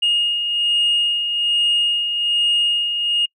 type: beating tone pair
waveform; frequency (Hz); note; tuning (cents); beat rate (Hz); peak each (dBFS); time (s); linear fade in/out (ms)
sine; 2852 / 2853.2; F7 / F7; +36 / +36; 1.2; -24 / -15; 0.02-3.26; 10
effects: noise-tail reverb RT60 0.1 s tail -26 dB re dry + tanh soft clip ceiling -11 dBFS